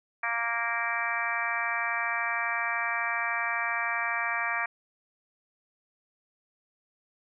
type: harmonic tone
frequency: 232.7 Hz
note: A#3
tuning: 3 cents flat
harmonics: 3 / 4 / 5 / 6 / 7 / 8 / 9 / 10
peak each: -37 / -37 / -34 / -39 / -34 / -33 / -43 / -33 dBFS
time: 0.23-4.66 s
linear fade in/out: 5 ms
effects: none